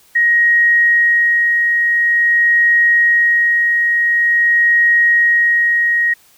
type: tone with tremolo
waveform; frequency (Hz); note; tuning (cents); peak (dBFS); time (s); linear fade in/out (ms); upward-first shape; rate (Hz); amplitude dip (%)
sine; 1884; A#6; +18; -8; 0.15-6.14; 10; sine; 0.47; 30
effects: white hiss -50 dBFS RMS until 6.37 s